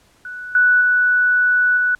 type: tone with level steps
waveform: sine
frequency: 1480 Hz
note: F#6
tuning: in tune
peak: -28 / -10 / -12 / -14 dBFS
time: 0.25-1.95 s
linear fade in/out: 2 ms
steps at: 0.55 / 0.81 / 1.77 s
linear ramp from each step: 2 ms
effects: pink hiss -55 dBFS RMS until 1.99 s + low-pass 11000 Hz 12 dB/octave